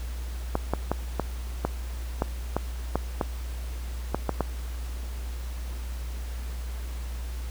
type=clicks; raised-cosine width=1 ms; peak=-10 dBFS; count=12; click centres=0.554 / 0.736 / 0.916 / 1.197 / 1.65 / 2.221 / 2.566 / 2.956 / 3.212 / 4.146 / 4.293 / 4.407 s; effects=added 60 Hz sine -31 dBFS peak until 7.5 s + pink hiss -46 dBFS RMS until 7.5 s